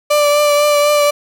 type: tone with vibrato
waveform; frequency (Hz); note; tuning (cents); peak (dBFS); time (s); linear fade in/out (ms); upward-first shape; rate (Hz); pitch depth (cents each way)
35% pulse; 587.3; D5; 0; -8; 0.1-1.11; 10; triangle; 4; 22
effects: 8-bit